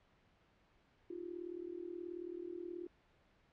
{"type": "tone with amplitude modulation", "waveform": "sine", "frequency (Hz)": 349.2, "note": "F4", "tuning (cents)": 0, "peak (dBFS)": -39, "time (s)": [1.1, 2.87], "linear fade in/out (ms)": 5, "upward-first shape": "sine", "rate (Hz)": 38.6, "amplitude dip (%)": 85, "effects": ["pink hiss -71 dBFS RMS until 3.52 s", "low-pass 3000 Hz 12 dB/octave"]}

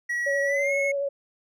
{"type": "tone with pitch glide", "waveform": "triangle", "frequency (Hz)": [1921, 2181], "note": ["B6", "C#7"], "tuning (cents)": [-48, -29], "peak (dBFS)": -23, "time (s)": [0.09, 0.92], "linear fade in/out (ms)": 10, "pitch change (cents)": 219, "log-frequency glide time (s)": [0.45, 0.73]}
{"type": "tone with vibrato", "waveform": "sine", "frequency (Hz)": 561, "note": "C#5", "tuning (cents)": 21, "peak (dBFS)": -24, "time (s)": [0.26, 1.09], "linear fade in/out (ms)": 10, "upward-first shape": "triangle", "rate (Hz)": 12, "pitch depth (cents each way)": 22}
{"effects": []}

